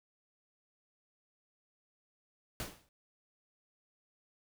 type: noise with exponential decay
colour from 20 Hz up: pink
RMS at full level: -37 dBFS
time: 2.6-2.89 s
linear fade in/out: 1 ms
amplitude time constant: 62 ms
effects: none